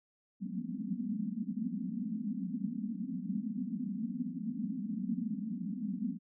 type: band-pass noise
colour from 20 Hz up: pink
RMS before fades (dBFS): -37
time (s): 0.4-6.19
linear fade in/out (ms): 50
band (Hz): 180 to 260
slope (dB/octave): 96
effects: none